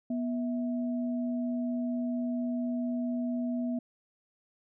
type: tone pair together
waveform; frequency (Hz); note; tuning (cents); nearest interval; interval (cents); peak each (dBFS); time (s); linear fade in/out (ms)
sine; 243.7 / 652; B3 / E5; -23 / -19; octave + perfect fourth; 1704; -29 / -40; 0.1-3.79; 5
effects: none